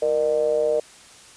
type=ring-modulated tone; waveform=triangle; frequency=69.3 Hz; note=C#2; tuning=in tune; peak=-13 dBFS; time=0.02-0.8 s; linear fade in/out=5 ms; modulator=537 Hz; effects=white hiss -47 dBFS RMS until 1.36 s + resampled to 22050 Hz